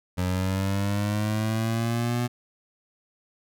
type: linear sweep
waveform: 25% pulse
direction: up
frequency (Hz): 89.7 to 122.3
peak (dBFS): -20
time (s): 0.17-2.28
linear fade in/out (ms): 20
effects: none